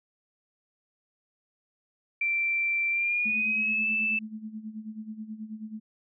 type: tone with pitch glide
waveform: sine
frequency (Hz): 2349 to 2637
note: D7 to E7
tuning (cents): 0 to 0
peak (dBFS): -24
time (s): 2.21-4.19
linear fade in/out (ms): 5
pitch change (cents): +200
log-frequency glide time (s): 2.9-3.88
type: tone with tremolo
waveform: sine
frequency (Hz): 217.1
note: A3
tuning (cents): -23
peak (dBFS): -33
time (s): 3.25-5.8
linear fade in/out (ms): 10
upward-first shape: sine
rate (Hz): 9.3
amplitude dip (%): 75
effects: none